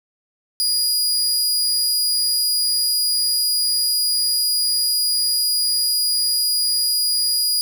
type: tone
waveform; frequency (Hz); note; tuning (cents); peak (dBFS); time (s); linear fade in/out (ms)
sawtooth; 4886; D#8; -32; -14; 0.6-7.61; 0
effects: 9-bit